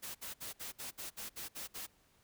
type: noise bursts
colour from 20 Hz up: white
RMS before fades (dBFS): -44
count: 10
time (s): 0.02-1.869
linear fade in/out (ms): 20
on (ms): 130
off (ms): 61
effects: pink hiss -70 dBFS RMS until 2.23 s